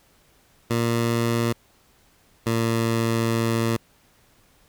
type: tone pair in turn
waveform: 15% pulse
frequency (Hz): 116.8 / 114.53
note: A#2 / A#2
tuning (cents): +4 / -30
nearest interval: unison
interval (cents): 34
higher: first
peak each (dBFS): -14 / -14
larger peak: neither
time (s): 0.7-1.53 / 2.46-3.77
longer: second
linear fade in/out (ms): 10
effects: pink hiss -59 dBFS RMS until 4.68 s